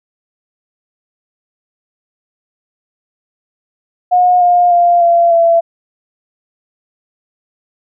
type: tone with pitch steps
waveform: sine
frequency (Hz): 721 / 708.6 / 696.4 / 684.5 / 672.7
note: F#5 / F5 / F5 / F5 / E5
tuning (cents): -45 / +25 / -5 / -35 / +35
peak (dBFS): -6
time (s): 4.11-5.61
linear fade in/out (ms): 20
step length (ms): 300
effects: none